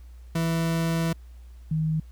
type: tone pair in turn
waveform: 40% pulse / sine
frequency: 164.81 / 157.52 Hz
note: E3 / D#3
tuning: 0 / +22 cents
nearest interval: minor second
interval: 78 cents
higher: first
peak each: -22 dBFS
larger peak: neither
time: 0.35-1.13 / 1.71-2 s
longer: first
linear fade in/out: 5 ms
effects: added 60 Hz sine -42 dBFS peak until 2.11 s + pink hiss -63 dBFS RMS until 2.11 s